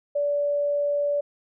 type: tone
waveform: sine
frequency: 578 Hz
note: D5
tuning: 28 cents flat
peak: -21 dBFS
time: 0.15-1.21 s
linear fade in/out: 10 ms
effects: none